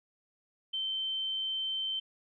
sine tone, 3101 Hz, G7, 19 cents flat, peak -31 dBFS, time 0.73-2 s, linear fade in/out 10 ms, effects none

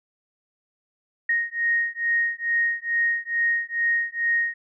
sine beating tone pair, 1864.7 / 1867 Hz, A#6 / A#6, 0 / +2 cents, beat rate 2.3 Hz, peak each -24 dBFS, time 1.29-4.54 s, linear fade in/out 5 ms, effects none

